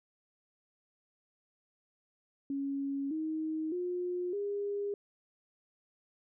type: tone with pitch steps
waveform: sine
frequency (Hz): 277.2 / 314.8 / 357.4 / 405.8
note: C#4 / D#4 / F4 / G#4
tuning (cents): 0 / +20 / +40 / -40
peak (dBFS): -32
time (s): 2.5-4.94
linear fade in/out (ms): 2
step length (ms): 610
effects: none